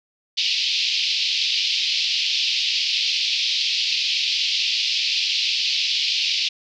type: band-pass noise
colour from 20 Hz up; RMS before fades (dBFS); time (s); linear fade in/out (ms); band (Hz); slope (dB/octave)
white; -22; 0.37-6.49; 10; 2500 to 5000; 48
effects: none